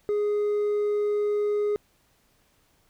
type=tone with hard clipping; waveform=sine; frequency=415.3 Hz; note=G#4; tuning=in tune; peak=-23 dBFS; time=0.09-1.76 s; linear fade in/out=0 ms; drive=2 dB; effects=pink hiss -65 dBFS RMS until 2.89 s